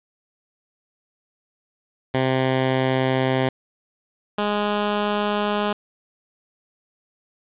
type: tone pair in turn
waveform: 10% pulse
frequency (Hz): 130.81 / 207.3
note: C3 / G#3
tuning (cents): 0 / -3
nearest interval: minor sixth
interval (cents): 797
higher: second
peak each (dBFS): -10 / -12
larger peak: first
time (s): 2.14-3.49 / 4.38-5.73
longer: neither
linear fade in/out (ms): 5
effects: resampled to 8000 Hz + 7-bit